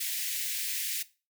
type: high-pass noise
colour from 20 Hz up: white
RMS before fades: -33 dBFS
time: 0-1.03 s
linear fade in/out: 10 ms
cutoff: 1800 Hz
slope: 48 dB/octave
effects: noise-tail reverb RT60 0.3 s tail -17 dB re dry